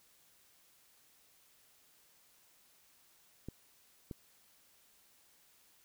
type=clicks; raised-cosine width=3 ms; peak=-29 dBFS; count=2; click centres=3.486 / 4.112 s; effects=white hiss -67 dBFS RMS until 5.84 s